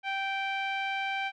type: tone with low-pass filter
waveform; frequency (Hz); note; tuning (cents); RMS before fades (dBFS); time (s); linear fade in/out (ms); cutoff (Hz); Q
sawtooth; 781; G5; -7; -32; 0.03-1.32; 50; 2600; 3
effects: none